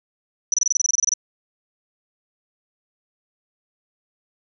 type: tone bursts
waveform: sine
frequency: 5920 Hz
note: F#8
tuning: in tune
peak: -15 dBFS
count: 14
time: 0.52-1.138 s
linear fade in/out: 2 ms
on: 20 ms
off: 26 ms
effects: none